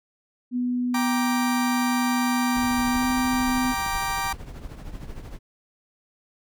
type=tone with pitch glide; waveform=sine; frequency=246.9 to 253.3 Hz; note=B3 to B3; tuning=0 to +44 cents; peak=-22 dBFS; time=0.51-3.75 s; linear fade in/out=50 ms; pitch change=+44 cents; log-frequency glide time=2.9-3.07 s
type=chord; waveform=30% pulse; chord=G minor; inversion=none; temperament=just; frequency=784 / 940.8 / 1176 Hz; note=G5 / Bb5 / D6; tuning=0 / +16 / +2 cents; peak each=-27 dBFS; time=0.94-4.33 s; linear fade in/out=5 ms
type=noise with tremolo; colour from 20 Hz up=brown; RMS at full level=-33 dBFS; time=2.55-5.39 s; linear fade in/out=20 ms; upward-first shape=triangle; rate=13 Hz; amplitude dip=70%
effects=none